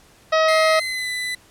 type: harmonic tone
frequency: 636 Hz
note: D#5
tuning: 38 cents sharp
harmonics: 1 / 2 / 3 / 4 / 5 / 6 / 7 / 8 / 9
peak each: -16 / -20 / -24 / -30 / -34 / -30 / -37 / -32 / -37 dBFS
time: 0.32-0.8 s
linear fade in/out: 10 ms
type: tone with pitch glide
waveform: 30% pulse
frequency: 2093 to 1997.3 Hz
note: C7 to B6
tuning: 0 to +19 cents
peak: -21 dBFS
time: 0.48-1.35 s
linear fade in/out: 5 ms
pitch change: -81 cents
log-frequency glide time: 0.66-1.09 s
effects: pink hiss -52 dBFS RMS until 1.5 s + low-pass 12000 Hz 12 dB/octave